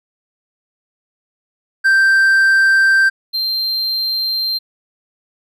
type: tone pair in turn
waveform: triangle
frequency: 1568 / 4157 Hz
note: G6 / C8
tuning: 0 / -12 cents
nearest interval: octave + perfect fourth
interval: 1688 cents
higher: second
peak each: -7 / -15 dBFS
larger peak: first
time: 1.84-3.1 / 3.33-4.59 s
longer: neither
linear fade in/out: 20 ms
effects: none